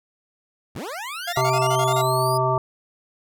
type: linear sweep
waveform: 20% pulse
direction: up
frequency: 61.1 to 4978 Hz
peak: -25 dBFS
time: 0.75-2.38 s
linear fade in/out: 10 ms
type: tone bursts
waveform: sawtooth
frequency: 698 Hz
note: F5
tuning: 1 cent flat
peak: -21 dBFS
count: 9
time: 1.27-2.018 s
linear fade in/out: 10 ms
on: 60 ms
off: 26 ms
type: harmonic tone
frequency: 129.1 Hz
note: C3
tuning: 23 cents flat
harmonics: 1 / 3 / 5 / 7 / 9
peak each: -24 / -26 / -24 / -24 / -24 dBFS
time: 1.37-2.58 s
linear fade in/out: 2 ms
effects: none